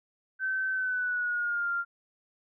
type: tone with pitch glide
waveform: sine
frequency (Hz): 1537 to 1393.2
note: G6 to F6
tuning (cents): -35 to -5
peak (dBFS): -27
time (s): 0.39-1.85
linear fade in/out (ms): 50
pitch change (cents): -170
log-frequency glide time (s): 0.71-1.71
effects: none